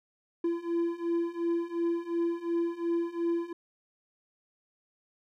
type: beating tone pair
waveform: triangle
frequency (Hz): 337.5 / 340.3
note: E4 / F4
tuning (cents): +41 / -45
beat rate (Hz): 2.8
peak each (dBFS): -30 / -28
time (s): 0.44-3.53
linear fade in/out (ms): 5
effects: none